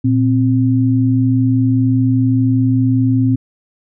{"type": "tone pair together", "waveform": "sine", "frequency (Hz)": [116.54, 261.6], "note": ["A#2", "C4"], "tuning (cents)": [0, 0], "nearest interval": "octave + major second", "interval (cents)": 1400, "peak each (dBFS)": -13, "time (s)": [0.04, 3.36], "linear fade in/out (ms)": 10, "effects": []}